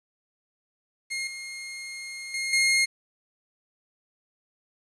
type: tone with level steps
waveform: sawtooth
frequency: 2139 Hz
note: C7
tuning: 38 cents sharp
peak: -25 / -32 / -24 / -16 dBFS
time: 1.1-2.86 s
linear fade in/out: 20 ms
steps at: 1.27 / 2.34 / 2.53 s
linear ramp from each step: 2 ms
effects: resampled to 24000 Hz + 9-bit